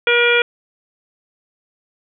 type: harmonic tone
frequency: 477.8 Hz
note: A#4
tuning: 43 cents sharp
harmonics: 1 / 2 / 3 / 4 / 5 / 6 / 7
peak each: -16 / -28 / -17 / -24 / -16 / -28 / -22 dBFS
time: 0.07-0.42 s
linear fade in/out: 2 ms
effects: none